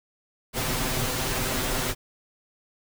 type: noise with comb filter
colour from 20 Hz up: pink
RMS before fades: -27 dBFS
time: 0.53-1.95 s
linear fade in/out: 50 ms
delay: 7.8 ms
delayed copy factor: +0.65
effects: none